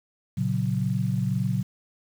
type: chord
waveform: sine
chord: F# major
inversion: first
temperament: equal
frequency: 116.54 / 138.59 / 185 Hz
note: A#2 / C#3 / F#3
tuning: 0 / 0 / 0 cents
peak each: -27 dBFS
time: 0.37-1.63 s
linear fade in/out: 10 ms
effects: 8-bit